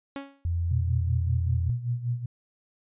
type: tone with exponential decay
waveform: sawtooth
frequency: 277.2 Hz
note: C#4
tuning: in tune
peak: -27 dBFS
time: 0.16-0.45 s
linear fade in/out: 0 ms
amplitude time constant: 61 ms
type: tone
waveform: sine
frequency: 85.2 Hz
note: F2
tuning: 42 cents flat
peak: -24 dBFS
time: 0.45-1.7 s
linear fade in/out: 0 ms
type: tone with tremolo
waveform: sine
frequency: 120.7 Hz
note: B2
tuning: 39 cents flat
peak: -23 dBFS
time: 0.71-2.26 s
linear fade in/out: 5 ms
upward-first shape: sine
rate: 5.2 Hz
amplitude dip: 75%
effects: resampled to 8000 Hz